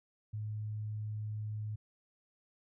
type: tone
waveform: sine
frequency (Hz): 106.8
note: G#2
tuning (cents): +49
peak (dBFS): -36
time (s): 0.33-1.76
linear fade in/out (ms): 10
effects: none